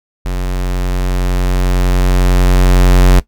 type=tone with level ramp; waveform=square; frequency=45.48 Hz; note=F#1; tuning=29 cents flat; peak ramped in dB=-16 to -4 dBFS; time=0.25-3.2 s; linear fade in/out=10 ms; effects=noise-tail reverb RT60 0.1 s tail -17 dB re dry